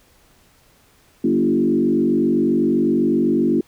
sine tone with frequency modulation, 287.7 Hz, D4, 36 cents flat, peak -14 dBFS, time 1.24-3.61 s, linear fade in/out 5 ms, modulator 47.8 Hz, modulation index 1.7, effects pink hiss -55 dBFS RMS until 3.67 s

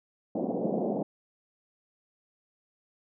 pink band-pass noise, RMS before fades -30 dBFS, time 0.35-1.03 s, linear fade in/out 5 ms, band 170 to 730 Hz, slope 48 dB/octave, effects none

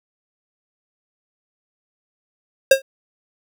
square tone with exponential decay, 537 Hz, C5, 45 cents sharp, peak -5 dBFS, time 2.71-2.82 s, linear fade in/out 5 ms, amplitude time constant 23 ms, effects none

